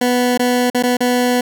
20% pulse tone with dropouts, 246.9 Hz, B3, in tune, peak -8 dBFS, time 0.01-1.41 s, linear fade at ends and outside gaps 5 ms, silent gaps 0.376-0.394 / 0.701-0.746 / 0.826-0.835 / 0.97-1.005 s, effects none

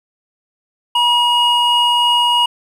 triangle tone pair together, 961 / 2880 Hz, B5 / F#7, -48 / -47 cents, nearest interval octave + perfect fifth, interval 1901 cents, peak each -12 dBFS, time 0.95-2.46 s, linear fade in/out 5 ms, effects 8-bit

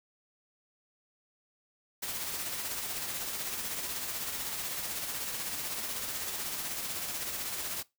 white noise with tremolo, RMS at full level -35 dBFS, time 2.02-7.83 s, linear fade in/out 10 ms, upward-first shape sine, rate 16 Hz, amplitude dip 35%, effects noise-tail reverb RT60 0.2 s tail -20 dB re dry

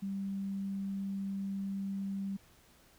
sine tone, 196 Hz, G3, in tune, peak -34 dBFS, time 0.02-2.37 s, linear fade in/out 10 ms, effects pink hiss -63 dBFS RMS until 2.98 s

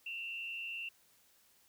sine tone with frequency modulation, 2730 Hz, F7, 40 cents flat, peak -39 dBFS, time 0.06-0.89 s, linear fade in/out 5 ms, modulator 109 Hz, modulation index 0.77, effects white hiss -68 dBFS RMS until 1.68 s

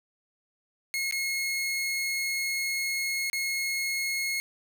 sawtooth tone with dropouts, 2165 Hz, C#7, 41 cents flat, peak -24 dBFS, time 0.94-4.4 s, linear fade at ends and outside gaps 0 ms, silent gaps 1.111-1.124 / 3.299-3.331 s, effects none

